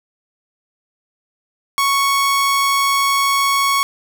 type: tone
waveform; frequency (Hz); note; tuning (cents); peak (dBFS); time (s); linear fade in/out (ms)
sawtooth; 1108.7; C#6; 0; -10; 1.78-3.83; 0
effects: none